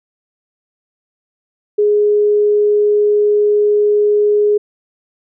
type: tone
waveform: sine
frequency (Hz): 416.4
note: G#4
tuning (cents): +5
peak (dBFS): -9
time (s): 1.78-4.58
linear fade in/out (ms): 10
effects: none